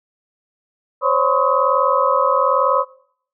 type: tone cluster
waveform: sine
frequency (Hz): 522 / 563 / 1013 / 1092 / 1270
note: C5 / C#5 / B5 / C#6 / D#6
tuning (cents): -4 / +27 / +44 / -26 / +35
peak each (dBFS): -20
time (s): 1.01-2.85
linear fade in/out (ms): 50
effects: noise-tail reverb RT60 0.6 s tail -20 dB re dry